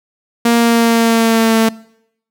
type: tone with pitch glide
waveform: sawtooth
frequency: 234.2 to 224 Hz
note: A#3 to A3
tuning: +8 to +31 cents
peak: -5 dBFS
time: 0.45-1.69 s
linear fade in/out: 5 ms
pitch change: -77 cents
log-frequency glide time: 0.56-1.56 s
effects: noise-tail reverb RT60 0.7 s tail -22 dB re dry